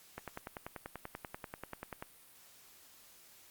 click train, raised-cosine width 0.5 ms, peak -26 dBFS, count 20, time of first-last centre 0.18-2.025 s, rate 10.3 Hz, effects white hiss -60 dBFS RMS until 3.5 s + Opus 48 kbps

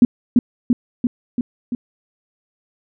sine tone with echo, 242.4 Hz, B3, 32 cents flat, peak -4 dBFS, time 0.02-0.05 s, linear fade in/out 2 ms, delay 340 ms, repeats 5, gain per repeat -3 dB, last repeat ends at 1.75 s, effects none

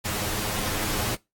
pink noise with comb filter, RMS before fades -28 dBFS, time 0.04-1.16 s, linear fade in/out 20 ms, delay 9.5 ms, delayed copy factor +0.8, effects noise-tail reverb RT60 0.2 s tail -20 dB re dry + AAC 64 kbps

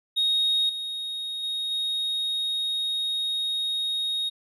triangle tone with level steps, 3740 Hz, A#7, 5 cents sharp, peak -18 / -28 / -25 / -23 dBFS, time 0.16-4.3 s, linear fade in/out 20 ms, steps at 0.69 / 1.43 / 1.71 s, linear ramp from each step 5 ms, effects tanh soft clip ceiling -15 dBFS + resampled to 32000 Hz

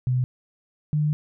sine tone pair in turn, 126.4 / 150.6 Hz, B2 / D3, +41 / +44 cents, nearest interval minor third, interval 303 cents, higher second, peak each -19 dBFS, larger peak neither, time 0.07-0.24 / 0.93-1.13 s, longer second, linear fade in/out 0 ms, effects none

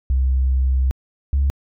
sine tone pair in turn, 65.3 / 69.18 Hz, C2 / C#2, -3 / -3 cents, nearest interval minor second, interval 100 cents, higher second, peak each -13 dBFS, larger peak neither, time 0.1-0.91 / 1.33-1.5 s, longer first, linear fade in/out 0 ms, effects tanh soft clip ceiling -11 dBFS

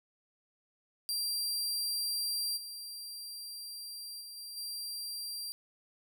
sawtooth tone with level steps, 4730 Hz, D8, 12 cents sharp, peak -29 / -39 / -42 / -40 / -35 dBFS, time 1.09-5.52 s, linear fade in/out 0 ms, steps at 2.56 / 4.2 / 4.36 / 4.56 s, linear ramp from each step 20 ms, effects none

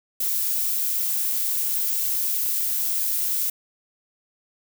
violet noise, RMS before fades -24 dBFS, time 0.2-3.5 s, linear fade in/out 5 ms, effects none

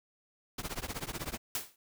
pink noise with tremolo, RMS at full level -35 dBFS, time 0.58-1.38 s, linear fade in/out 5 ms, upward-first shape triangle, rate 16 Hz, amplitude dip 100%
white noise with exponential decay, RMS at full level -31 dBFS, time 1.55-1.76 s, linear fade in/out 2 ms, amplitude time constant 44 ms
effects none

